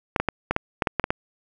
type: clicks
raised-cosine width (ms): 0.5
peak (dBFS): -6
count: 10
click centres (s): 0.162 / 0.2 / 0.287 / 0.51 / 0.564 / 0.822 / 0.872 / 0.997 / 1.041 / 1.105
effects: none